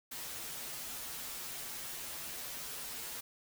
white noise with comb filter, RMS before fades -43 dBFS, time 0.11-3.21 s, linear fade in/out 10 ms, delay 10 ms, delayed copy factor -0.8, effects none

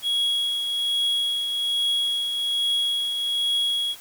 triangle tone with tremolo, 3322 Hz, G#7, in tune, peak -18 dBFS, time 0.02-3.96 s, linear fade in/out 50 ms, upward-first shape triangle, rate 1.2 Hz, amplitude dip 45%, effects white hiss -45 dBFS RMS until 4 s

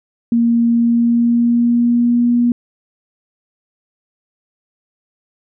sine tone with pitch glide, 233.8 to 240 Hz, A#3 to B3, +5 to -49 cents, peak -10 dBFS, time 0.32-2.52 s, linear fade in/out 2 ms, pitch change +46 cents, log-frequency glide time 0.7-2.3 s, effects none

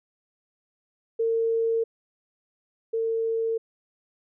sine tone pair in turn, 455 / 452.4 Hz, A#4 / A4, -42 / +48 cents, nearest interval unison, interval 10 cents, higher first, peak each -21 / -23 dBFS, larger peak first, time 1.19-1.84 / 2.93-3.58 s, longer neither, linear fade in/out 10 ms, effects none

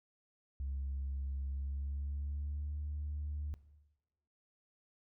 sine tone with pitch glide, 68.2 to 73.94 Hz, C#2 to D2, -28 to +12 cents, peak -35 dBFS, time 0.6-3.54 s, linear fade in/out 0 ms, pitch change +140 cents, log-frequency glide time 1.48-2.76 s, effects noise-tail reverb RT60 1.0 s tail -17 dB re dry + tanh soft clip ceiling -33 dBFS

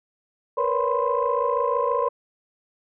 sine tone cluster, 469.2 / 495.2 / 562 / 1001 / 1056 Hz, A#4 / B4 / C#5 / B5 / C6, +11 / +5 / +24 / +23 / +16 cents, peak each -26 dBFS, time 0.57-2.09 s, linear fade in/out 10 ms, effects tanh soft clip ceiling -11 dBFS

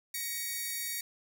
5% pulse tone pair together, 1892.8 / 2247 Hz, A#6 / C#7, +26 / +23 cents, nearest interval minor third, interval 297 cents, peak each -27 / -27 dBFS, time 0.14-1.01 s, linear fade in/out 5 ms, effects none

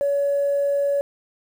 sine tone, 565 Hz, C#5, 33 cents sharp, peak -17 dBFS, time 0.01-1.01 s, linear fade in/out 0 ms, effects tanh soft clip ceiling -14 dBFS + 8-bit

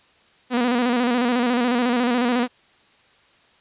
sawtooth tone with vibrato, 244.2 Hz, B3, 19 cents flat, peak -14 dBFS, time 0.5-2.48 s, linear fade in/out 50 ms, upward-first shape square, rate 14 Hz, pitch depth 54 cents each way, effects white hiss -56 dBFS RMS until 3.6 s + resampled to 8000 Hz

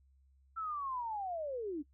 sine linear sweep, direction down, 1344 to 274.7 Hz, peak -36 dBFS, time 0.56-1.83 s, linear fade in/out 20 ms, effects noise-tail reverb RT60 0.1 s tail -21 dB re dry + added 67 Hz sine -64 dBFS peak until 1.93 s

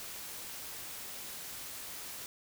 white noise, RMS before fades -44 dBFS, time 0-2.26 s, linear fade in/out 0 ms, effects none

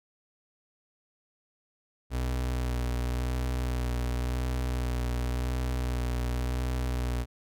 35% pulse tone with vibrato, 61.74 Hz, B1, in tune, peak -26 dBFS, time 2.1-7.26 s, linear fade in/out 50 ms, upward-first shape sine, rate 0.92 Hz, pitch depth 23 cents each way, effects none

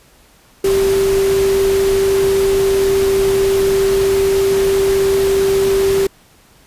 sine tone in noise, 390 Hz, G4, 9 cents flat, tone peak -11 dBFS, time 0.64-6.07 s, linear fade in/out 5 ms, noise pink, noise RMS -24 dBFS, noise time 0.64-6.07 s, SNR +10 dB, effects pink hiss -49 dBFS RMS until 6.66 s + resampled to 32000 Hz

